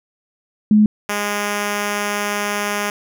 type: tone pair in turn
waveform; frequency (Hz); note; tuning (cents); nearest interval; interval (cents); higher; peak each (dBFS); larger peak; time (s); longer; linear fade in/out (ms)
sine / 5% pulse; 211.9 / 205.7; G#3 / G#3; +35 / -16; minor second; 51; first; -8; neither; 0.71-0.86 / 1.09-2.9; second; 2
effects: none